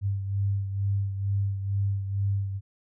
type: beating tone pair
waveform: sine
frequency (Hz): 98.8 / 101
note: G2 / G#2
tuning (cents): +14 / -48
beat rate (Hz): 2.2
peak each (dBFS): -25 / -33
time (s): 0.01-2.61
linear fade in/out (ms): 50
effects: none